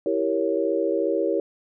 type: chord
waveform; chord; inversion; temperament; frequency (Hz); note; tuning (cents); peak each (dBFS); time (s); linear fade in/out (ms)
sine; E diminished seventh; none; equal; 329.6 / 392 / 466.2 / 554.4; E4 / G4 / Bb4 / Db5; 0 / 0 / 0 / 0; -26; 0.06-1.4; 2
effects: none